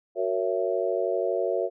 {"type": "chord", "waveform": "sine", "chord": "F# dominant seventh", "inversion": "none", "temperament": "just", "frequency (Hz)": [370, 462.5, 555, 666], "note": ["F#4", "A#4", "C#5", "E5"], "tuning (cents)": [0, -14, 2, 18], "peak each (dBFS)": -29, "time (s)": [0.15, 1.7], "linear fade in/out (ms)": 50, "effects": []}